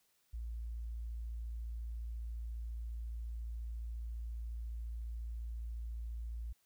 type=tone; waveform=sine; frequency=57.2 Hz; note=A#1; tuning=32 cents flat; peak=-39 dBFS; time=0.33-6.53 s; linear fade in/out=10 ms; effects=white hiss -75 dBFS RMS until 6.65 s